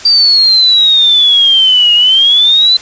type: exponential two-way sweep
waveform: sine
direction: down then up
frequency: 4699 to 2853 to 4072 Hz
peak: -4 dBFS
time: 0.05-2.77 s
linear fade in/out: 5 ms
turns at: 1.94 s
effects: white hiss -29 dBFS RMS until 2.81 s + resampled to 16000 Hz